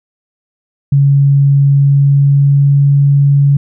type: tone with pitch glide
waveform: sine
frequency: 140 to 141.06 Hz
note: C#3 to C#3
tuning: +18 to +31 cents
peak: -5 dBFS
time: 0.92-3.57 s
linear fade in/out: 5 ms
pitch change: +13 cents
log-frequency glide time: 1.74-2.94 s
effects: none